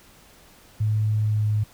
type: tone with pitch glide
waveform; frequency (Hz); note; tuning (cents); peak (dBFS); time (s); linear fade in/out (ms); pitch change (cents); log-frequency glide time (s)
sine; 107.3 to 106.19; A2 to G#2; -43 to +39; -19; 0.8-1.64; 10; -18; 1.17-1.49
effects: pink hiss -52 dBFS RMS until 1.73 s